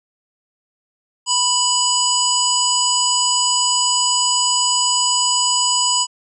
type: harmonic tone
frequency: 988 Hz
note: B5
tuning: in tune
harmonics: 1 / 3 / 5 / 7 / 8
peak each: -21 / -21 / -21 / -21 / -21 dBFS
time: 1.26-6.07 s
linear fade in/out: 50 ms
effects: none